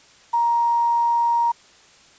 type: tone with quantisation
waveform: sine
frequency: 939 Hz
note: A#5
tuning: 12 cents sharp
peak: -16 dBFS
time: 0.33-1.52 s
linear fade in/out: 10 ms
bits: 7
effects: white hiss -51 dBFS RMS until 2.18 s + resampled to 16000 Hz